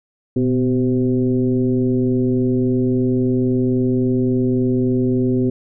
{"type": "tone with frequency modulation", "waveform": "sine", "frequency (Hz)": 252.2, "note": "B3", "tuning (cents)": 36, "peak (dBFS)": -14, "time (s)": [0.36, 5.5], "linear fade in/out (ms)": 5, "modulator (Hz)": 132, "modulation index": 1.1, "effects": []}